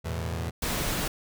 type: chord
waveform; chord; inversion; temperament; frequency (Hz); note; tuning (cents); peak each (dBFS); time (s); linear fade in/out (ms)
sawtooth; E suspended fourth; none; equal; 82.41 / 110 / 123.47; E2 / A2 / B2; 0 / 0 / 0; -27 / -32 / -33; 0.04-0.51; 20
type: noise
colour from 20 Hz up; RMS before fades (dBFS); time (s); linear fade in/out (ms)
pink; -29; 0.62-1.08; 5
effects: none